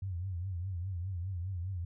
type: tone with vibrato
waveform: sine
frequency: 91.1 Hz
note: F#2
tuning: 26 cents flat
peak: -34 dBFS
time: 0.02-1.85 s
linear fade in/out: 5 ms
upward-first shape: triangle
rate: 4.9 Hz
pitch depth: 150 cents each way
effects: none